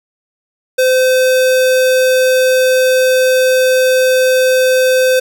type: tone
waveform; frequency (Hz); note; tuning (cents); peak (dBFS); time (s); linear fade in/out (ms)
square; 514; C5; -31; -9; 0.78-5.2; 10
effects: 8-bit